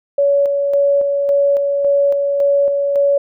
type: tone with tremolo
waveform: sine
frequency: 564 Hz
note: C#5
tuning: 30 cents sharp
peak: -10 dBFS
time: 0.18-3.18 s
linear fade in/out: 5 ms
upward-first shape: square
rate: 1.8 Hz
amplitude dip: 35%
effects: none